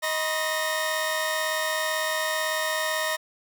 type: tone cluster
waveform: sawtooth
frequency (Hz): 627 / 974 / 1070 / 1843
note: D#5 / B5 / C6 / A#6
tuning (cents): +13 / -24 / +38 / -20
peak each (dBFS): -25 / -29 / -32 / -25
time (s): 0.02-3.17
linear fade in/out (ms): 20
effects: none